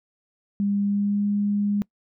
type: tone with pitch glide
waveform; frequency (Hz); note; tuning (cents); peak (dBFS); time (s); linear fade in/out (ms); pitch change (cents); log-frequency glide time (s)
sine; 201.6 to 204.4; G3 to G#3; +49 to -27; -20; 0.6-1.82; 0; +24; 0.81-1.26
effects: noise-tail reverb RT60 0.1 s tail -24 dB re dry